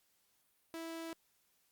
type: tone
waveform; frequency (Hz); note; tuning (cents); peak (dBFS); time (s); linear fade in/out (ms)
sawtooth; 328.5; E4; -6; -38; 0.74-1.13; 0
effects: white hiss -75 dBFS RMS until 1.71 s + Opus 48 kbps